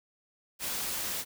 white noise, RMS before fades -34 dBFS, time 0.59-1.25 s, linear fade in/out 50 ms, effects none

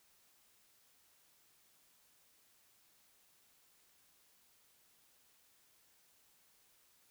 silence, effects white hiss -70 dBFS RMS until 7.1 s

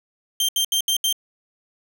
sawtooth tone bursts, 3157 Hz, G7, 12 cents sharp, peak -15 dBFS, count 5, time 0.4-1.127 s, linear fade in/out 2 ms, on 87 ms, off 73 ms, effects 8-bit

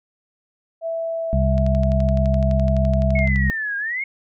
sine tone with pitch glide, 659.3 to 654 Hz, E5 to E5, 0 to -14 cents, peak -22 dBFS, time 0.81-3.29 s, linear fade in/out 50 ms, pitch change -14 cents, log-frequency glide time 1.17-1.53 s
harmonic tone, 66.4 Hz, C2, 26 cents sharp, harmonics 1 / 2 / 3, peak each -18 / -21 / -23 dBFS, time 1.33-3.5 s, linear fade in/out 0 ms
click train, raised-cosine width 0.2 ms, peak -21 dBFS, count 22, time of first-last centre 1.58-3.36 s, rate 11.8 Hz
sine exponential two-way sweep, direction down then up, 2203 to 1607 to 2203 Hz, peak -22 dBFS, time 3.15-4.04 s, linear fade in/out 5 ms, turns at 3.77 s
effects none

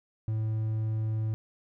triangle tone, 109.6 Hz, A2, 6 cents flat, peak -25 dBFS, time 0.28-1.34 s, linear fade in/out 0 ms, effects none

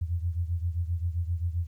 sine beating tone pair, 83.8 / 91.4 Hz, E2 / F#2, +29 / -21 cents, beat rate 7.6 Hz, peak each -28 / -32 dBFS, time 0.01-1.67 s, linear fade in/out 10 ms, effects 11-bit

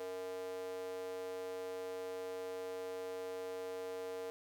square tone with high-pass filter, 92.5 Hz, F#2, in tune, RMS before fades -43 dBFS, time 0-4.3 s, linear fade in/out 0 ms, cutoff 500 Hz, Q 7.3, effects none

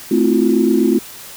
sine chord, F major seventh, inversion first, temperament equal with one note detuned, 220 / 261.6 / 329.6 / 357.8 Hz, A3 / C4 / E4 / F4, 0 / 0 / 0 / +42 cents, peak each -16 dBFS, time 0.11-0.99 s, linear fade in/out 5 ms, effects tanh soft clip ceiling 0 dBFS + white hiss -35 dBFS RMS until 1.36 s

